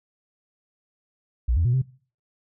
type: tone with pitch steps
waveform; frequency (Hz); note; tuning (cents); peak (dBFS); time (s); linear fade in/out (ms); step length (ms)
sine; 59.7 / 83.1 / 121.8 / 130.8; A#1 / E2 / B2 / C3; +42 / +15 / -24 / 0; -17; 1.48-1.82; 10; 85
effects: noise-tail reverb RT60 0.4 s tail -20 dB re dry + tanh soft clip ceiling -14 dBFS